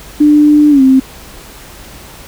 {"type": "tone with pitch glide", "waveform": "sine", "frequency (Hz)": [297.6, 263.6], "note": ["D4", "C4"], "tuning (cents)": [23, 13], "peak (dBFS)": -3, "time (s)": [0.2, 1], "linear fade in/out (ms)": 10, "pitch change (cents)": -210, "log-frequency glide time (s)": [0.7, 0.82], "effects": ["added 50 Hz sine -38 dBFS peak until 2.27 s", "pink hiss -34 dBFS RMS until 2.27 s"]}